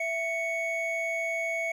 triangle tone pair together, 663 / 2222 Hz, E5 / C#7, +10 / +4 cents, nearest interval octave + major sixth, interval 2094 cents, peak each -30 / -28 dBFS, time 0-1.72 s, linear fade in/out 5 ms, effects none

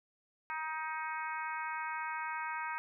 harmonic tone, 314.5 Hz, D#4, 19 cents sharp, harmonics 3 / 4 / 5 / 6 / 7 / 8, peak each -39 / -43 / -42 / -48 / -45 / -50 dBFS, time 0.5-2.78 s, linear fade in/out 0 ms, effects none

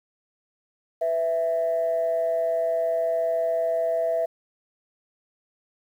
sine tone pair together, 498.6 / 659.3 Hz, B4 / E5, +16 / 0 cents, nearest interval perfect fourth, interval 484 cents, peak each -28 / -21 dBFS, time 1.01-4.26 s, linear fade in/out 10 ms, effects tanh soft clip ceiling -16 dBFS + 9-bit

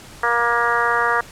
harmonic tone, 236.4 Hz, A#3, 24 cents sharp, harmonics 2 / 3 / 4 / 5 / 6 / 7 / 8, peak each -25 / -26 / -23 / -21 / -23 / -23 / -26 dBFS, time 0.23-1.21 s, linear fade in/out 5 ms, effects pink hiss -41 dBFS RMS until 1.31 s + low-pass 11000 Hz 12 dB/octave

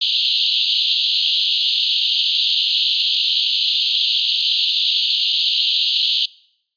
pink band-pass noise, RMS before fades -18 dBFS, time 0.01-6.26 s, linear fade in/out 10 ms, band 2900 to 4500 Hz, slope 96 dB/octave, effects noise-tail reverb RT60 0.7 s tail -23 dB re dry + resampled to 11025 Hz

